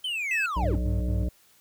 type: linear sweep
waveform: triangle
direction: down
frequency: 3136 to 231.3 Hz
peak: -26 dBFS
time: 0.04-0.76 s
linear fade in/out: 5 ms
type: tone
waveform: triangle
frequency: 2600 Hz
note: E7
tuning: 24 cents flat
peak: -23 dBFS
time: 0.31-0.46 s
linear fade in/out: 2 ms
type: harmonic tone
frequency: 60.9 Hz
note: B1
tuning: 24 cents flat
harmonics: 1 / 3 / 5 / 7 / 9 / 10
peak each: -25 / -34 / -38 / -45 / -45 / -43 dBFS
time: 0.56-1.29 s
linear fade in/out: 5 ms
type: tone bursts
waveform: triangle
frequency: 99.8 Hz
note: G2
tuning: 32 cents sharp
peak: -25 dBFS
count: 3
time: 0.63-1.234 s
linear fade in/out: 0 ms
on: 150 ms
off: 77 ms
effects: white hiss -60 dBFS RMS until 1.6 s